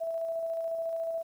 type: tone with tremolo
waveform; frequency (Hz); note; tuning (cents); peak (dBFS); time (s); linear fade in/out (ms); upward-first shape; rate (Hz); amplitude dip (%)
sine; 659.3; E5; 0; -29; 0-1.23; 20; square; 14; 25
effects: 10-bit